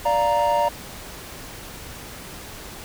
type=chord; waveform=triangle; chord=Bb major; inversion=first; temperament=equal; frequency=587.3 / 698.5 / 932.3 Hz; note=D5 / F5 / Bb5; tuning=0 / 0 / 0 cents; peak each=-20 / -23 / -18 dBFS; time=0.05-0.69 s; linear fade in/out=10 ms; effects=pink hiss -38 dBFS RMS until 2.84 s